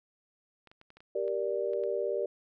clicks, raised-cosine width 0.3 ms, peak -38 dBFS, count 9, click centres 0.673 / 0.715 / 0.814 / 0.904 / 0.97 / 1.005 / 1.28 / 1.734 / 1.837 s
sine chord, G minor, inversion none, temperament just, 392 / 470.4 / 588 Hz, G4 / Bb4 / D5, 0 / +16 / +2 cents, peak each -33 dBFS, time 1.15-2.26 s, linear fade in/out 5 ms
effects none

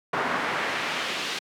brown noise with band-pass filter sweep, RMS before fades -28 dBFS, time 0.13-1.39 s, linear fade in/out 5 ms, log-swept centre 1200 to 3900 Hz, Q 1.1, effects high-pass 200 Hz 12 dB/octave

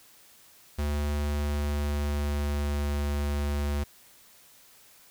square tone with pitch glide, 73.42 to 72.41 Hz, D2 to D2, 0 to -24 cents, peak -27 dBFS, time 0.78-3.84 s, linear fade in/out 10 ms, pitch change -24 cents, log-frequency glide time 1.08-2.98 s, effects white hiss -56 dBFS RMS until 5.1 s

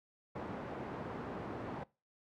pink band-pass noise, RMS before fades -43 dBFS, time 0.35-1.84 s, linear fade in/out 10 ms, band 140 to 1100 Hz, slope 12 dB/octave, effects noise-tail reverb RT60 0.3 s tail -23 dB re dry

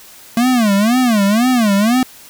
square tone with vibrato, 224.9 Hz, A3, 38 cents sharp, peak -11 dBFS, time 0.37-2.03 s, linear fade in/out 2 ms, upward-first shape sine, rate 2 Hz, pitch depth 230 cents each way, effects white hiss -40 dBFS RMS until 2.29 s

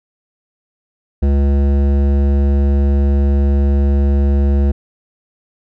sine tone with hard clipping, 70 Hz, C#2, 18 cents sharp, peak -12 dBFS, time 1.22-4.72 s, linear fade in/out 10 ms, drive 14 dB, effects none

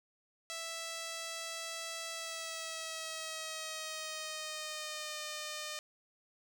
5% pulse tone with pitch glide, 659.3 to 608.1 Hz, E5 to D#5, 0 to -40 cents, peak -28 dBFS, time 0.5-5.79 s, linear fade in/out 0 ms, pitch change -140 cents, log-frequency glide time 2.12-5.2 s, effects none

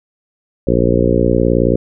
harmonic tone with a mistuned harmonic, 59 Hz, A#1, 22 cents sharp, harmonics 1 / 2 / 3 / 4 / 5 / 6 / 7 / 8 / 9, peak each -19 / -19 / -19 / -19 / -19 / -19 / -19 / -19 / -19 dBFS, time 0.67-1.76 s, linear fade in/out 5 ms, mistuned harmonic 1, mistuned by -36 cents, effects none

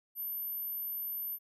sine tone, 13030 Hz, G#9, 34 cents flat, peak -35 dBFS, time 0.15-1.39 s, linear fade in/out 50 ms, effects none

